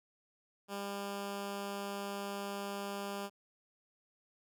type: tone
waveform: 10% pulse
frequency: 200 Hz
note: G3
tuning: 35 cents sharp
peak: -30 dBFS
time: 0.68-3.3 s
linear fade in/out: 50 ms
effects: none